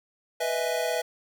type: chord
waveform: square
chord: E major seventh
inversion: second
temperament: equal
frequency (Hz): 493.9 / 622.3 / 659.3 / 830.6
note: B4 / D#5 / E5 / G#5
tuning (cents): 0 / 0 / 0 / 0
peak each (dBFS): -31 / -33 / -30 / -36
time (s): 0.4-1.02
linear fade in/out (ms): 10
effects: none